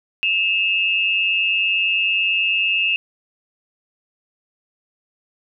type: tone pair together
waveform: sine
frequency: 2609 / 2800 Hz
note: E7 / F7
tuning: -18 / +4 cents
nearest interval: minor second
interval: 122 cents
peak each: -18 / -20 dBFS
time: 0.23-2.96 s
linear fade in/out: 0 ms
effects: none